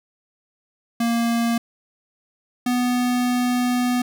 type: tone pair in turn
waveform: square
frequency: 233.1 / 247 Hz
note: A#3 / B3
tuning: 0 / 0 cents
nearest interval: minor second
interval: 100 cents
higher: second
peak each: -19 dBFS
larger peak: neither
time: 1-1.58 / 2.66-4.02 s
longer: second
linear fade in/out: 5 ms
effects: none